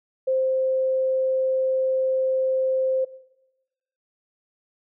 sine tone, 523.3 Hz, C5, in tune, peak -19 dBFS, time 0.27-3.05 s, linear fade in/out 10 ms, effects noise-tail reverb RT60 1.0 s tail -19 dB re dry

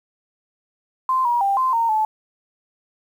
sine tone with pitch steps, 1039 / 956 / 792 / 1038 / 920 / 867 Hz, C6 / A#5 / G5 / C6 / A#5 / A5, -12 / +43 / +18 / -14 / -23 / -26 cents, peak -16 dBFS, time 1.09-2.05 s, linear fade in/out 2 ms, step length 160 ms, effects 8-bit

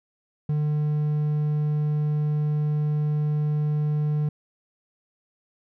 triangle tone, 150 Hz, D3, 37 cents sharp, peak -19 dBFS, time 0.49-4.29 s, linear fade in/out 5 ms, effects none

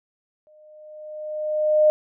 sine tone with exponential growth, 611 Hz, D#5, 32 cents flat, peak -11 dBFS, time 0.47-1.9 s, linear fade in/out 0 ms, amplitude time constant 310 ms, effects none

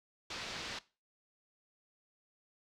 white low-pass noise, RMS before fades -43 dBFS, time 0.3-0.79 s, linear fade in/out 5 ms, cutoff 5000 Hz, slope 24 dB/octave, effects noise-tail reverb RT60 0.3 s tail -18 dB re dry

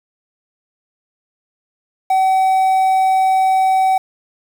triangle tone with quantisation, 760 Hz, F#5, 46 cents sharp, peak -9 dBFS, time 2.1-3.98 s, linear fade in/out 5 ms, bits 6, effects none

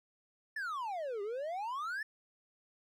triangle exponential two-way sweep, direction down then up, 1800 to 392 to 1800 Hz, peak -34 dBFS, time 0.56-2.03 s, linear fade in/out 5 ms, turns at 1.22 s, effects none

